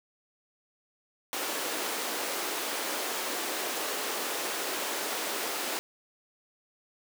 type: high-pass noise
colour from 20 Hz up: pink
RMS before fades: -33 dBFS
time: 1.33-5.79 s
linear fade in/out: 0 ms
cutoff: 320 Hz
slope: 24 dB/octave
effects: none